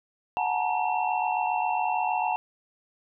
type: tone cluster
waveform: sine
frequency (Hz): 734 / 833 / 880 / 948 / 2706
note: F#5 / G#5 / A5 / A#5 / E7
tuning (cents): -14 / +5 / 0 / +29 / +45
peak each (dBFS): -28 / -32 / -29 / -31 / -35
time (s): 0.37-2.36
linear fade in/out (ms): 0
effects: none